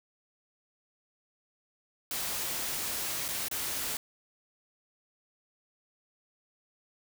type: noise with dropouts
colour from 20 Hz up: white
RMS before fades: -34 dBFS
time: 2.11-3.97 s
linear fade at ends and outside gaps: 2 ms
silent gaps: 3.282-3.286 / 3.484-3.512 s
effects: none